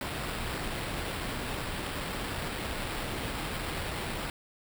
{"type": "noise with sample-and-hold", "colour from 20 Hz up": "pink", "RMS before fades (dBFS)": -35, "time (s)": [0.01, 4.3], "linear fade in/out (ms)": 2, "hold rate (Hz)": 6300, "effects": []}